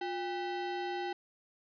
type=ring-modulated tone; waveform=square; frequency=579 Hz; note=D5; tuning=25 cents flat; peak=-32 dBFS; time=0.01-1.13 s; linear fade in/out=5 ms; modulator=224 Hz; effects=resampled to 11025 Hz + 11-bit